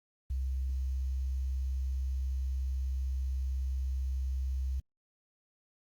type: tone with quantisation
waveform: sine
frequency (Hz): 65.41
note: C2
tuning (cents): 0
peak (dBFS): -30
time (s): 0.3-4.8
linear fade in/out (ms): 5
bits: 10
effects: Opus 24 kbps